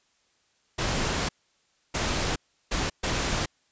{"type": "noise bursts at uneven times", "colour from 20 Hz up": "pink", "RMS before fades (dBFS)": -27, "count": 4, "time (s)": [[0.78, 1.29], [1.94, 2.36], [2.71, 2.9], [3.03, 3.46]], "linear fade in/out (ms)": 10, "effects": ["white hiss -68 dBFS RMS until 3.71 s", "resampled to 16000 Hz"]}